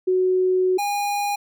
sine / square tone pair in turn, 370 / 816.4 Hz, F#4 / G#5, 0 / -30 cents, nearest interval octave + major second, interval 1370 cents, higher second, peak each -16 / -22 dBFS, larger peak first, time 0.07-0.78 / 0.78-1.36 s, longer first, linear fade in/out 10 ms, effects none

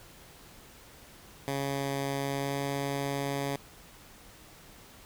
10% pulse tone with pitch glide, 138.59 to 139.8 Hz, C#3 to C#3, 0 to +15 cents, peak -22 dBFS, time 1.48-3.56 s, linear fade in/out 0 ms, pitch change +15 cents, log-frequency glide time 2.32-2.56 s, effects pink hiss -53 dBFS RMS until 5.05 s

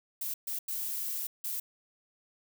violet noise bursts at uneven times, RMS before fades -35 dBFS, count 4, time 0.21-0.34 / 0.47-0.59 / 0.68-1.27 / 1.44-1.6 s, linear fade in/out 5 ms, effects none

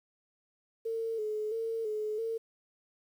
sine tone with vibrato, 440 Hz, A4, in tune, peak -31 dBFS, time 0.85-2.38 s, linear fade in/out 10 ms, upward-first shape square, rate 1.5 Hz, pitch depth 50 cents each way, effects 10-bit

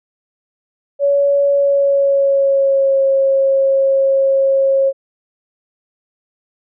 sine tone with pitch glide, 564 to 542.3 Hz, C#5 to C#5, +30 to -38 cents, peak -10 dBFS, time 0.99-4.93 s, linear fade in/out 50 ms, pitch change -68 cents, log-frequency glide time 1.47-3.02 s, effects none

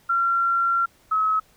sine tone pair in turn, 1370 / 1284.4 Hz, F6 / E6, -34 / -45 cents, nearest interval minor second, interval 111 cents, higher first, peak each -18 / -18 dBFS, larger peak neither, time 0.09-0.86 / 1.11-1.4 s, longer first, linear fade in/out 10 ms, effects pink hiss -58 dBFS RMS until 1.56 s

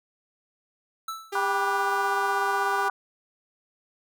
square tone with exponential decay, 1318.5 Hz, E6, in tune, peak -29 dBFS, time 1.08-1.46 s, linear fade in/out 5 ms, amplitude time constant 81 ms
sawtooth tone, 400.1 Hz, G4, 35 cents sharp, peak -26 dBFS, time 1.32-2.89 s, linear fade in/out 10 ms
sine chord, G major seventh, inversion none, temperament just, 784 / 980 / 1176 / 1470 Hz, G5 / B5 / D6 / F#6, 0 / -14 / +2 / -12 cents, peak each -29 dBFS, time 1.35-2.9 s, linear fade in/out 2 ms
effects none

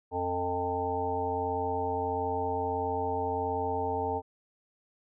harmonic tone with a mistuned harmonic, 89.5 Hz, F2, 43 cents sharp, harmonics 1 / 3 / 5 / 7 / 9 / 10, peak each -38 / -39 / -33 / -39 / -33 / -35 dBFS, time 0.11-4.22 s, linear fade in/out 50 ms, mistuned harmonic 9, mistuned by -26 cents, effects none

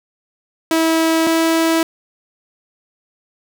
sawtooth tone pair in turn, 324.6 / 326.7 Hz, E4 / E4, -27 / -15 cents, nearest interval unison, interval 12 cents, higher second, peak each -9 dBFS, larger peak neither, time 0.71-1.27 / 1.27-1.83 s, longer neither, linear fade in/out 2 ms, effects none

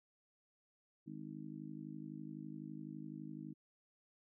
harmonic tone, 51.91 Hz, G#1, in tune, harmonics 3 / 4 / 5 / 6, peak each -51 / -51 / -51 / -51 dBFS, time 1.06-3.54 s, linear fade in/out 20 ms, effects none

